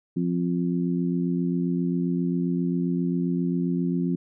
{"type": "harmonic tone", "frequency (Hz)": 87.5, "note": "F2", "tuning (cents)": 4, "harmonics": [2, 3, 4], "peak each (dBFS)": [-24, -27, -32], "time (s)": [0.16, 4.16], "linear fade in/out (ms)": 10, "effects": []}